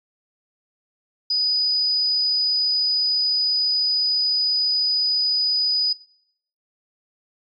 sine tone, 4967 Hz, D#8, 4 cents flat, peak -18 dBFS, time 1.3-5.93 s, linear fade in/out 5 ms, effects noise-tail reverb RT60 0.7 s tail -21 dB re dry + MP3 96 kbps

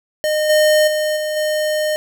square tone with level steps, 612 Hz, D#5, 29 cents flat, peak -16 / -11 / -17 / -20 / -17 dBFS, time 0.24-1.96 s, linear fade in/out 0 ms, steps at 0.49 / 0.87 / 1.16 / 1.36 s, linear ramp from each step 10 ms, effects none

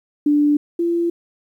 sine tone pair in turn, 293.7 / 340.9 Hz, D4 / F4, 0 / -42 cents, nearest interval minor third, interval 258 cents, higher second, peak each -12 / -16 dBFS, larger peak first, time 0.26-0.57 / 0.79-1.1 s, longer neither, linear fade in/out 5 ms, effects 9-bit

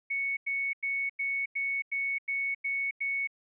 sine tone bursts, 2217 Hz, C#7, in tune, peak -28 dBFS, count 9, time 0.1-3.274 s, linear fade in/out 10 ms, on 270 ms, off 93 ms, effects none

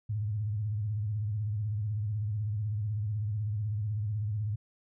sine tone with vibrato, 105.6 Hz, G#2, 29 cents sharp, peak -29 dBFS, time 0.09-4.56 s, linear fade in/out 10 ms, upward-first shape sine, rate 16 Hz, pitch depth 100 cents each way, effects none

